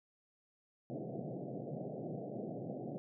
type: band-pass noise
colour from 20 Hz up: pink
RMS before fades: -43 dBFS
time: 0.9-2.98 s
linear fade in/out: 0 ms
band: 120 to 730 Hz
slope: 96 dB/octave
effects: none